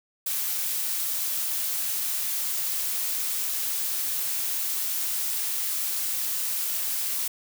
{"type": "noise", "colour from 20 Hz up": "blue", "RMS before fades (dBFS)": -28, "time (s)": [0.26, 7.28], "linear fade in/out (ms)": 5, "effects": []}